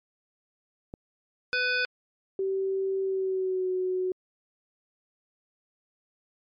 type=click; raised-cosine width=2 ms; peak=-25 dBFS; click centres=0.939 s
type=harmonic tone; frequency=498.8 Hz; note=B4; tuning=17 cents sharp; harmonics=1 / 3 / 5 / 7 / 9 / 10; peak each=-34 / -26 / -30 / -38 / -36 / -37 dBFS; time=1.53-1.85 s; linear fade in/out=0 ms
type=tone with pitch glide; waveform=sine; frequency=385.4 to 369.5 Hz; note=G4 to F#4; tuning=-29 to -2 cents; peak=-25 dBFS; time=2.39-4.12 s; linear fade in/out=2 ms; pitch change=-73 cents; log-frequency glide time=3.02-3.69 s
effects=MP3 48 kbps